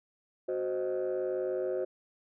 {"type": "chord", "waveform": "sine", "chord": "C diminished", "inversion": "second", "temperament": "equal", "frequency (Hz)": [370, 523.3, 622.3], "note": ["Gb4", "C5", "Eb5"], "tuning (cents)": [0, 0, 0], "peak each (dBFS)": [-31, -32, -36], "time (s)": [0.48, 1.85], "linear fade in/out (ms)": 10, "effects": ["tanh soft clip ceiling -25 dBFS"]}